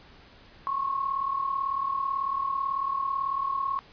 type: tone pair together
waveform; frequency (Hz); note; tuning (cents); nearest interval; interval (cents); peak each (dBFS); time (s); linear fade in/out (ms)
sine; 1059.9 / 1098; C6 / C#6; +22 / -17; minor second; 61; -32 / -27; 0.67-3.79; 0
effects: pink hiss -53 dBFS RMS until 3.92 s + resampled to 11025 Hz